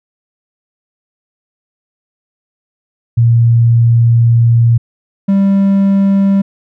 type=tone pair in turn; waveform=sine / triangle; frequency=116.9 / 196.6 Hz; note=A#2 / G3; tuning=+5 / +5 cents; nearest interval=major sixth; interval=900 cents; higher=second; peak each=-5 dBFS; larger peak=neither; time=3.17-4.78 / 5.28-6.42 s; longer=first; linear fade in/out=10 ms; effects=none